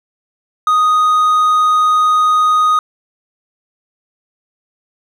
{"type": "tone", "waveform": "triangle", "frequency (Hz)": 1244.5, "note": "D#6", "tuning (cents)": 0, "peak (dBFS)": -7, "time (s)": [0.67, 2.79], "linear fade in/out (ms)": 2, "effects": []}